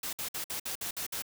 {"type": "noise bursts", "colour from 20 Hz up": "white", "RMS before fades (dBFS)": -36, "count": 8, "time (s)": [0.03, 1.222], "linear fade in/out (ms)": 5, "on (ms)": 100, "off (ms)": 56, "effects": []}